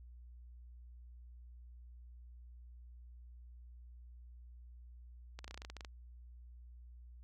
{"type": "clicks", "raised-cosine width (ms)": 0.2, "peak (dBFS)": -30, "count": 12, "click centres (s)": [5.39, 5.444, 5.479, 5.51, 5.544, 5.576, 5.619, 5.649, 5.7, 5.767, 5.808, 5.848], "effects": ["added 60 Hz sine -52 dBFS peak until 7.23 s"]}